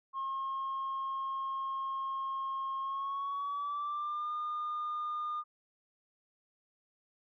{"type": "tone with pitch glide", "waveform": "sine", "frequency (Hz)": [1076, 1214.8], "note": ["C6", "D#6"], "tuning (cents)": [48, -42], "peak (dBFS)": -32, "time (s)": [0.13, 5.44], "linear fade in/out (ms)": 50, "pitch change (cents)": 210, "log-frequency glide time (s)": [2.81, 4.33], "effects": ["tanh soft clip ceiling -31 dBFS"]}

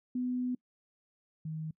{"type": "tone pair in turn", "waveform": "sine", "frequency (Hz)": [250, 157.49], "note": ["B3", "D#3"], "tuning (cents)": [21, 21], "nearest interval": "minor sixth", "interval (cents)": 800, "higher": "first", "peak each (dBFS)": [-30, -35], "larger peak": "first", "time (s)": [[0.15, 0.55], [1.45, 1.71]], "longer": "first", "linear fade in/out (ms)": 5, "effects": ["noise-tail reverb RT60 0.1 s tail -25 dB re dry"]}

